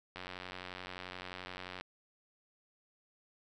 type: click train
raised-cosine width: 0.3 ms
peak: -27 dBFS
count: 152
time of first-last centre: 0.16-1.81 s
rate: 91.5 Hz
effects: none